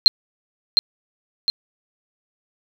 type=tone with echo; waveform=sine; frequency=4175 Hz; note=C8; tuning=5 cents flat; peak=-4 dBFS; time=0.06-0.08 s; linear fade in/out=0 ms; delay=710 ms; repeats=2; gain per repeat=-6 dB; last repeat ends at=1.5 s; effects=none